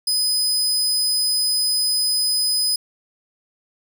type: tone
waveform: sawtooth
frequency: 5010 Hz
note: D#8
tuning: 11 cents sharp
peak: -15 dBFS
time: 0.07-2.76 s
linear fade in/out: 5 ms
effects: none